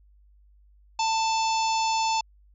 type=harmonic tone with a mistuned harmonic; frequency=880 Hz; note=A5; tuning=in tune; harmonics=1 / 3 / 4 / 5 / 6 / 7 / 8; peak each=-23 / -33 / -37 / -35 / -35 / -39 / -38 dBFS; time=0.99-2.21 s; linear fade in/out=5 ms; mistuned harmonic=1; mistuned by=+23 cents; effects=added 50 Hz sine -54 dBFS peak until 2.54 s